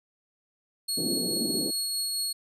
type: tone with tremolo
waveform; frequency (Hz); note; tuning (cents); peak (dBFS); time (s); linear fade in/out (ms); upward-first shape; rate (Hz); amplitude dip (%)
25% pulse; 4332; C#8; -41; -22; 0.88-2.33; 10; triangle; 4.7; 25
type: band-pass noise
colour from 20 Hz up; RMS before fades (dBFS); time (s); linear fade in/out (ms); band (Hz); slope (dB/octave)
pink; -32; 0.97-1.71; 10; 210 to 400; 24
effects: none